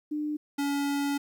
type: tone pair in turn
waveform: sine / square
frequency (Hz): 300 / 283.2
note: D4 / C#4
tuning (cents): +37 / +37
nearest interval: minor second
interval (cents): 100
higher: first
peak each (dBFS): -28 / -27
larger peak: second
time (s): 0.11-0.37 / 0.58-1.18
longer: second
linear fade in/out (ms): 10
effects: 11-bit